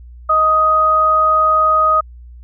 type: tone pair together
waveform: sine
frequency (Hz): 627.7 / 1251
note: D#5 / D#6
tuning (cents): +15 / +9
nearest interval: octave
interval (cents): 1194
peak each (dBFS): -19 / -10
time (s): 0.29-2.01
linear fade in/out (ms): 10
effects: added 60 Hz sine -34 dBFS peak until 2.43 s